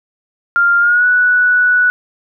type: tone with pitch glide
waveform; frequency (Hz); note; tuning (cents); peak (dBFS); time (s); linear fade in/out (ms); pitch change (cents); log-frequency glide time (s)
sine; 1396.9 to 1476.5; F6 to F#6; 0 to -4; -8; 0.56-1.9; 0; +96; 0.79-1.06
effects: none